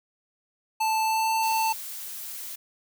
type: tone with pitch glide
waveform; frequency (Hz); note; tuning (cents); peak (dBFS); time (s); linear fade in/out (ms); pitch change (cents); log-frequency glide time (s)
square; 880 to 890.2; A5 to A5; 0 to +20; -23; 0.8-1.73; 10; +20; 1.03-1.34
type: noise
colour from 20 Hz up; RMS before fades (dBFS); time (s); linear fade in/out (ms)
blue; -37; 1.42-2.56; 10
effects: none